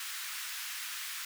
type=high-pass noise; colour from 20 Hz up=pink; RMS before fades=-40 dBFS; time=0-1.25 s; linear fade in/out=2 ms; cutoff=1400 Hz; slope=24 dB/octave; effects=none